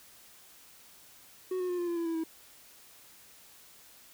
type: tone with pitch steps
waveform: triangle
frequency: 370 / 363 / 356.2 / 349.4 / 342.8 / 336.4 / 330 / 323.8 Hz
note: F#4 / F#4 / F4 / F4 / F4 / E4 / E4 / E4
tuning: 0 / -33 / +34 / +1 / -32 / +35 / +2 / -31 cents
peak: -28 dBFS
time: 1.51-2.238 s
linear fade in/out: 5 ms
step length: 91 ms
effects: white hiss -56 dBFS RMS until 4.13 s